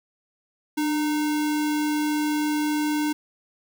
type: tone with sample-and-hold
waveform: sine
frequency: 299.2 Hz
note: D4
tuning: 32 cents sharp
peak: -21 dBFS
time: 0.77-3.13 s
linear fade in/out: 10 ms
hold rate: 1225 Hz
effects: none